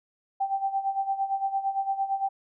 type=tone with tremolo; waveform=sine; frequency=782 Hz; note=G5; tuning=4 cents flat; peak=-22 dBFS; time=0.4-2.29 s; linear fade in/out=10 ms; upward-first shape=sine; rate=8.8 Hz; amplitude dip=75%; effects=none